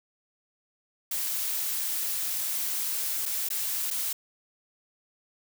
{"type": "noise with dropouts", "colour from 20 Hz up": "blue", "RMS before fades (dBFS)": -30, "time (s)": [1.11, 4.13], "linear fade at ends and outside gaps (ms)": 5, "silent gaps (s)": [[3.256, 3.259], [3.488, 3.502], [3.905, 3.909]], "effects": []}